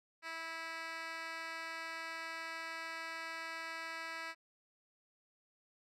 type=tone with band-pass filter; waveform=10% pulse; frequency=326.9 Hz; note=E4; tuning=14 cents flat; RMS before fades=-44 dBFS; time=0.22-4.35 s; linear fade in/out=50 ms; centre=2500 Hz; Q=1.1; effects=none